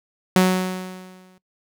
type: tone with exponential decay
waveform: sawtooth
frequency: 185 Hz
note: F#3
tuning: in tune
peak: -7 dBFS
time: 0.36-1.38 s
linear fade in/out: 2 ms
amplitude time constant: 220 ms
effects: noise-tail reverb RT60 0.1 s tail -20 dB re dry